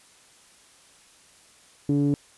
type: tone with low-pass filter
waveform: sawtooth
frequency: 143.3 Hz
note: D3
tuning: 42 cents flat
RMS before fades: -22 dBFS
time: 1.89-2.14 s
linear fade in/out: 0 ms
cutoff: 330 Hz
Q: 5.7
effects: white hiss -55 dBFS RMS until 2.37 s + resampled to 24000 Hz